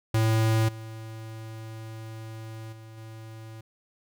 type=tone with level steps; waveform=square; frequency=111.2 Hz; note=A2; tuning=19 cents sharp; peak=-21 / -38 / -44 / -41 dBFS; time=0.14-3.61 s; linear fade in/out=5 ms; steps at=0.68 / 2.72 / 2.97 s; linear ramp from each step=10 ms; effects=none